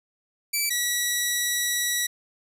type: tone pair in turn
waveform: 10% pulse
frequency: 2316 / 1937.6 Hz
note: D7 / B6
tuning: -25 / -34 cents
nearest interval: minor third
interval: 309 cents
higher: first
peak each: -14 dBFS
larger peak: neither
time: 0.53-0.7 / 0.7-2.07 s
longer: second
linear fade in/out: 10 ms
effects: none